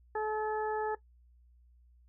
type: harmonic tone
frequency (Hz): 430.3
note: A4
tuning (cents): -39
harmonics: 1 / 2 / 3 / 4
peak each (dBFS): -33 / -35 / -44 / -41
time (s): 0.15-0.95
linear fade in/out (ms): 5
effects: noise-tail reverb RT60 0.1 s tail -17 dB re dry + added 60 Hz sine -59 dBFS peak until 2.08 s